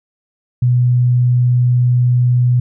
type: tone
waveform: sine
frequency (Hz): 123.47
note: B2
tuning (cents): 0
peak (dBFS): -9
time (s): 0.62-2.6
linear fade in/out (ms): 5
effects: none